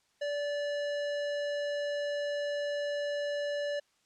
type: tone with hard clipping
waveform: sine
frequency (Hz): 580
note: D5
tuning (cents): -22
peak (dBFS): -33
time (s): 0.21-3.8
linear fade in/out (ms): 10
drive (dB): 16
effects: white hiss -71 dBFS RMS until 4.05 s + low-pass 7000 Hz 12 dB/octave